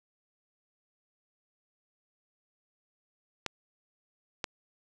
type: clicks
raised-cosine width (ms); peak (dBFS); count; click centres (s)
0.2; -14; 2; 3.463 / 4.442
effects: none